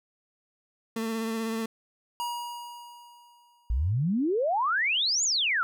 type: tone with vibrato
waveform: 30% pulse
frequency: 224.6 Hz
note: A3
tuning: 36 cents sharp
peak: -26 dBFS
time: 0.96-1.66 s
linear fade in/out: 5 ms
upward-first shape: triangle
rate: 16 Hz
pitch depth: 26 cents each way
type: tone with exponential decay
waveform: square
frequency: 956 Hz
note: A#5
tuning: 43 cents sharp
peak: -29 dBFS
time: 2.2-3.91 s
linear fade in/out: 0 ms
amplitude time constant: 370 ms
type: exponential two-way sweep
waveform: sine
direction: up then down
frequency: 52.9 to 7240 to 1296 Hz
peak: -23 dBFS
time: 3.7-5.63 s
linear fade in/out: 0 ms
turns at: 5.24 s
effects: none